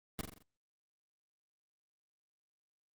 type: noise with echo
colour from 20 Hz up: pink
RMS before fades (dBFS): -37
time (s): 0.19-0.21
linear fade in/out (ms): 0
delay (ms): 43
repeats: 5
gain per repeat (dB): -5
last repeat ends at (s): 0.425
effects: Opus 32 kbps